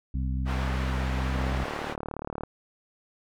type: harmonic tone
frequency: 64.8 Hz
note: C2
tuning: 16 cents flat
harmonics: 1 / 2 / 3 / 4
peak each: -27 / -33 / -37 / -39 dBFS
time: 0.14-1.64 s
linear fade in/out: 5 ms
type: band-pass noise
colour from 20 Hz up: white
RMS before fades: -36 dBFS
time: 0.45-1.96 s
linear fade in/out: 50 ms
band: 230 to 1600 Hz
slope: 12 dB/octave
type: click train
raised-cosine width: 1 ms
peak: -19 dBFS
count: 41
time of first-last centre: 1.36-2.435 s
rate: 37.2 Hz
effects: none